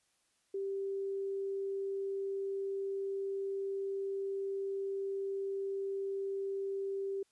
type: tone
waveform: sine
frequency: 391.8 Hz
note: G4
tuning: 1 cent flat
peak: -34 dBFS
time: 0.54-7.23 s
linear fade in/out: 5 ms
effects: white hiss -75 dBFS RMS until 7.31 s + resampled to 24000 Hz